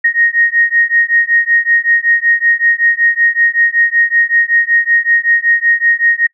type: beating tone pair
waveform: sine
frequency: 1864.7 / 1870 Hz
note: A#6 / A#6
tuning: 0 / +5 cents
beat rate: 5.3 Hz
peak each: -12 dBFS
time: 0.04-6.27 s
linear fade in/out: 10 ms
effects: noise-tail reverb RT60 0.1 s tail -24 dB re dry